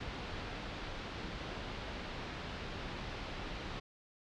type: low-pass noise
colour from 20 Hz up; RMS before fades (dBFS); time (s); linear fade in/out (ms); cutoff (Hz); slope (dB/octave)
pink; -43; 0-3.8; 10; 4300; 24
effects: none